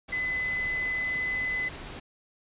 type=tone in noise; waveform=sine; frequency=2015 Hz; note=B6; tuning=34 cents sharp; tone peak=-27 dBFS; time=0.12-1.69 s; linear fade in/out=10 ms; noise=pink; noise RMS=-41 dBFS; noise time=0.08-2 s; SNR=+11 dB; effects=resampled to 8000 Hz